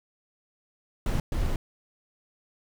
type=noise bursts at uneven times; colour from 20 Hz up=brown; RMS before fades=-26 dBFS; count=2; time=1.06-1.2 / 1.32-1.56 s; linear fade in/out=2 ms; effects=none